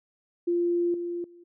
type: tone with level steps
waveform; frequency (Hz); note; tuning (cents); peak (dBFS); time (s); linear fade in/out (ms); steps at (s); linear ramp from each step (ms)
sine; 346.7; F4; -13; -22 / -29 / -48; 0.47-1.44; 10; 0.94 / 1.24; 2
effects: none